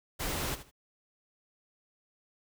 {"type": "noise with echo", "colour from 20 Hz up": "pink", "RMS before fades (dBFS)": -34, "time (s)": [0.19, 0.56], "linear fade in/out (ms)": 20, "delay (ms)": 77, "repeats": 2, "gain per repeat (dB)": -13, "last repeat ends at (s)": 0.714, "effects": []}